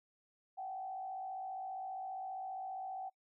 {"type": "tone with frequency modulation", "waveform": "sine", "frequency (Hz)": 761, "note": "F#5", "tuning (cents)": 48, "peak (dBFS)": -40, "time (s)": [0.57, 3.1], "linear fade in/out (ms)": 20, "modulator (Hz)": 55, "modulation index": 0.55, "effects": ["noise-tail reverb RT60 0.1 s tail -26 dB re dry"]}